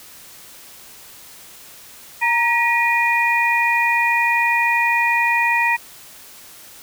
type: tone cluster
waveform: sine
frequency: 933 / 1913 / 2442 Hz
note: A#5 / A#6 / D#7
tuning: +1 / +44 / -33 cents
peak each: -19 dBFS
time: 2.21-5.77 s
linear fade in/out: 20 ms
effects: white hiss -42 dBFS RMS until 6.82 s